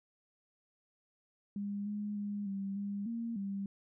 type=tone with pitch steps; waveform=sine; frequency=202.4 / 207.5 / 204.6 / 196.2 / 201.5 / 231.3 / 197.6 Hz; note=G#3 / G#3 / G#3 / G3 / G3 / A#3 / G3; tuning=-44 / -1 / -26 / +2 / +48 / -13 / +14 cents; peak=-35 dBFS; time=1.56-3.66 s; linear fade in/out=2 ms; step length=300 ms; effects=none